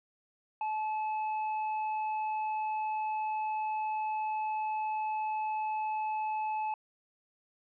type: tone with hard clipping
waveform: triangle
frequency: 863 Hz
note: A5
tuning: 34 cents flat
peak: -32 dBFS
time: 0.61-6.74 s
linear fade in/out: 2 ms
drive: 8 dB
effects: resampled to 11025 Hz